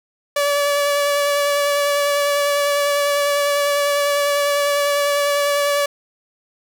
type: tone with vibrato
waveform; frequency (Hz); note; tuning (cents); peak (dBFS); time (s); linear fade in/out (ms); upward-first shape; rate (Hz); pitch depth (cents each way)
sawtooth; 574; D5; -40; -12; 0.36-5.86; 5; sine; 10; 14
effects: none